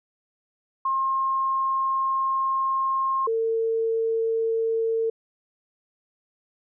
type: tone pair in turn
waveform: sine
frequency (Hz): 1068 / 451.6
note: C6 / A4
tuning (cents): +35 / +45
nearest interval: octave + minor third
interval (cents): 1490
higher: first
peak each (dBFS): -21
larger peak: neither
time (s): 0.85-3.27 / 3.27-5.1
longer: first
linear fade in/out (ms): 5
effects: none